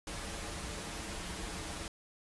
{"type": "noise with comb filter", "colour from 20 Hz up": "pink", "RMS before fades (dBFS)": -41, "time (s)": [0.07, 1.88], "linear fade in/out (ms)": 2, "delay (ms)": 7.9, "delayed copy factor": -0.65, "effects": ["resampled to 24000 Hz"]}